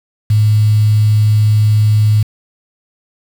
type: tone with quantisation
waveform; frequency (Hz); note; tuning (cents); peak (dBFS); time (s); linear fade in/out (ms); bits
sine; 106.8; G#2; +49; -7; 0.3-2.23; 5; 5
effects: none